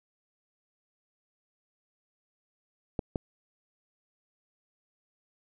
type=clicks; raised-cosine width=2 ms; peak=-16 dBFS; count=2; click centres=2.992 / 3.158 s; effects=none